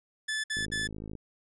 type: tone bursts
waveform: sawtooth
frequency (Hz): 1738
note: A6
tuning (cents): -22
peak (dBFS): -26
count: 3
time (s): 0.28-0.876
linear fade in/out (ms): 10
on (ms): 160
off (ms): 58
type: click train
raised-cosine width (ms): 3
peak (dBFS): -28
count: 32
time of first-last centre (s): 0.57-1.153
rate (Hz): 53.2
effects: resampled to 24000 Hz